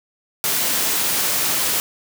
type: high-pass noise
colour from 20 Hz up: white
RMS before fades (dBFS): -20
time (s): 0.44-1.8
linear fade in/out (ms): 0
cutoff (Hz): 110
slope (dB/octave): 12
effects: none